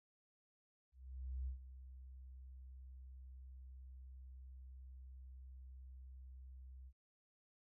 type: tone with ADSR envelope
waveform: sine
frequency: 64.5 Hz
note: C2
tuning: 24 cents flat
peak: -39 dBFS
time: 0.92-6.93 s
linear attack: 550 ms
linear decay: 110 ms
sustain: -13 dB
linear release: 58 ms
effects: none